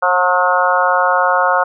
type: harmonic tone with a mistuned harmonic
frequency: 180 Hz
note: F#3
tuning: 47 cents flat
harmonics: 3 / 4 / 5 / 6 / 7 / 8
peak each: -18 / -18 / -18 / -18 / -18 / -18 dBFS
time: 0.02-1.64 s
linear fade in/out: 10 ms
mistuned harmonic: 7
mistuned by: +23 cents
effects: none